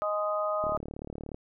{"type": "harmonic tone", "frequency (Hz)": 207.7, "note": "G#3", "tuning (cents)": 0, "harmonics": [3, 4, 5, 6], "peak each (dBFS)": [-29, -39, -40, -31], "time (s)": [0.02, 0.77], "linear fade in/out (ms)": 0}
{"type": "click train", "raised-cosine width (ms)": 2, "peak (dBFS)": -25, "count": 27, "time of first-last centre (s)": [0.64, 1.345], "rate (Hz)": 36.9}
{"effects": []}